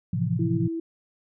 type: chord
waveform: sine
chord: F major seventh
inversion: first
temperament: equal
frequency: 110 / 130.81 / 164.81 / 174.61 Hz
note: A2 / C3 / E3 / F3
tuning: 0 / 0 / 0 / 0 cents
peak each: -28 dBFS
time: 0.13-0.68 s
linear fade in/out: 5 ms
type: tone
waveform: sine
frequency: 329.6 Hz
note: E4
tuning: in tune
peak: -27 dBFS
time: 0.39-0.8 s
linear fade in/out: 5 ms
effects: none